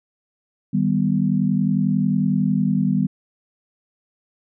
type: chord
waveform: sine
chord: Eb augmented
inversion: none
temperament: equal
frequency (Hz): 155.56 / 196 / 246.9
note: Eb3 / G3 / B3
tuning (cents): 0 / 0 / 0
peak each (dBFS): -22 / -19 / -22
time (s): 0.73-3.07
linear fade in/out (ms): 10
effects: none